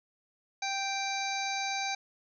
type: harmonic tone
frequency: 784 Hz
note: G5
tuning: in tune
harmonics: 1 / 2 / 3 / 5 / 6 / 7 / 8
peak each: -34 / -42 / -36 / -39 / -42 / -49 / -41 dBFS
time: 0.62-1.95 s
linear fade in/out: 5 ms
effects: none